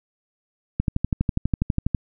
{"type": "click train", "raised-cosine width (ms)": 5, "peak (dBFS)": -8, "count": 15, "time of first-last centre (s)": [0.8, 1.948], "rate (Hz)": 12.2, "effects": []}